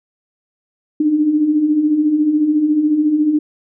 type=beating tone pair; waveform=sine; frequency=290 / 304 Hz; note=D4 / D#4; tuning=-22 / -40 cents; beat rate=14 Hz; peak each=-21 / -12 dBFS; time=1-3.39 s; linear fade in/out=5 ms; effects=none